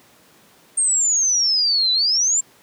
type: exponential two-way sweep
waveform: sine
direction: down then up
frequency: 8700 to 3951 to 7510 Hz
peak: -15 dBFS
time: 0.77-2.41 s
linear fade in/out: 10 ms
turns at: 1.92 s
effects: pink hiss -52 dBFS RMS until 2.62 s + high-pass 150 Hz 12 dB/octave